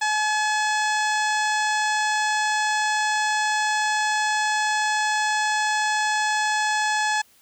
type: harmonic tone with a mistuned harmonic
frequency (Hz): 853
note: G#5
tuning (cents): +46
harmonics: 1 / 2 / 3 / 4 / 5 / 6 / 7 / 8 / 9 / 10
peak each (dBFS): -23 / -24 / -33 / -34 / -36 / -36 / -37 / -38 / -36 / -42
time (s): 0.01-7.22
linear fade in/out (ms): 10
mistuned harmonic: 10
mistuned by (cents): -18
effects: white hiss -57 dBFS RMS until 7.41 s